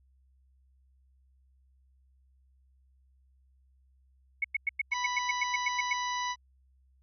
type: tone bursts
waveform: sine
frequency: 2202 Hz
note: C#7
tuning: 12 cents flat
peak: -25 dBFS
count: 13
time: 4.42-5.932 s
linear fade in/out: 5 ms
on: 24 ms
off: 100 ms
type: harmonic tone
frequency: 987.8 Hz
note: B5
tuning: in tune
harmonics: 1 / 2 / 3 / 4 / 5 / 6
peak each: -32 / -37 / -43 / -42 / -47 / -43 dBFS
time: 4.91-6.36 s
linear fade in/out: 50 ms
effects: added 65 Hz sine -62 dBFS peak until 7.02 s